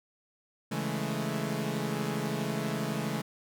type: chord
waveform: sawtooth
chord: A major seventh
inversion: first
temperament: equal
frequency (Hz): 138.59 / 164.81 / 207.7 / 220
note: C#3 / E3 / G#3 / A3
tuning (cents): 0 / 0 / 0 / 0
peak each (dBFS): -32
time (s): 0.71-3.22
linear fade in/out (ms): 10
effects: none